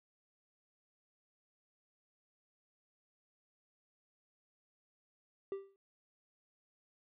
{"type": "tone with exponential decay", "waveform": "triangle", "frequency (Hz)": 392, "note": "G4", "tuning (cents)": 0, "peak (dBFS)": -32, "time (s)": [5.52, 5.76], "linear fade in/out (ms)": 1, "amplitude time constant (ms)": 52, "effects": ["resampled to 8000 Hz"]}